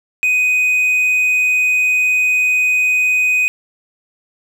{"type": "tone", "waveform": "triangle", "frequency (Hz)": 2499, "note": "D#7", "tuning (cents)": 7, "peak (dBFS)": -10, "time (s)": [0.23, 3.48], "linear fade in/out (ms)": 0, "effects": []}